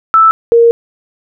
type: tone pair in turn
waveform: sine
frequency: 1318.5 / 466.2 Hz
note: E6 / A#4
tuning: 0 / 0 cents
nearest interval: octave + tritone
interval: 1800 cents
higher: first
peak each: -3 dBFS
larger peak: neither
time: 0.14-0.31 / 0.52-0.71 s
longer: second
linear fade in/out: 0 ms
effects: none